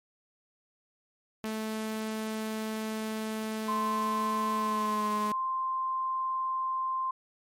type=tone with pitch glide; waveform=sawtooth; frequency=218.5 to 211.4 Hz; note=A3 to G#3; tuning=-12 to +31 cents; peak=-28 dBFS; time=1.44-5.32 s; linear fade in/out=0 ms; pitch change=-57 cents; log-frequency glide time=4.54-5.1 s
type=tone; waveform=sine; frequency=1046.5 Hz; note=C6; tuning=in tune; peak=-28 dBFS; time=3.68-7.11 s; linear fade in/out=5 ms
effects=MP3 64 kbps